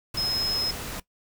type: tone in noise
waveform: sine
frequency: 5140 Hz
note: E8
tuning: 45 cents flat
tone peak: -24 dBFS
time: 0.17-0.71 s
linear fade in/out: 5 ms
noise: pink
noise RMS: -35 dBFS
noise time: 0.14-1 s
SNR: +8 dB
effects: noise-tail reverb RT60 0.1 s tail -18 dB re dry